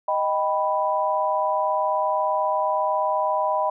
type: chord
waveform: sine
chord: Eb augmented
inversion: none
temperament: equal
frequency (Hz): 622.3 / 784 / 987.8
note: Eb5 / G5 / B5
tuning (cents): 0 / 0 / 0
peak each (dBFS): -24 / -26 / -23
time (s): 0.08-3.7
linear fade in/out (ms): 5
effects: none